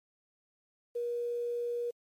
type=tone with quantisation; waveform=sine; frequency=477.9 Hz; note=A#4; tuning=43 cents sharp; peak=-31 dBFS; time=0.95-1.91 s; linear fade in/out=10 ms; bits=10; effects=MP3 64 kbps